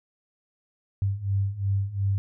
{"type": "beating tone pair", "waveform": "sine", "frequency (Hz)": [97, 99.8], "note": ["G2", "G2"], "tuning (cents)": [-18, 32], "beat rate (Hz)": 2.8, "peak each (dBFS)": [-28, -25], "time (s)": [1.02, 2.18], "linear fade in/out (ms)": 0, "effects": []}